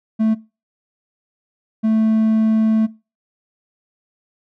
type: tone pair in turn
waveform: triangle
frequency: 220 / 220 Hz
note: A3 / A3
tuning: 0 / 0 cents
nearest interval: unison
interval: 0 cents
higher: neither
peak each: -11 dBFS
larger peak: neither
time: 0.19-0.35 / 1.83-2.87 s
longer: second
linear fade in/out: 20 ms
effects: noise-tail reverb RT60 0.3 s tail -21 dB re dry